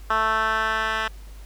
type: tone with band-pass filter sweep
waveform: 10% pulse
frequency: 220 Hz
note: A3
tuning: in tune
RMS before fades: -23 dBFS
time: 0.1-1.08 s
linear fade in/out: 5 ms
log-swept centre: 1300 to 2000 Hz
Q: 2.7
effects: added 50 Hz sine -38 dBFS peak until 1.45 s + pink hiss -52 dBFS RMS until 1.45 s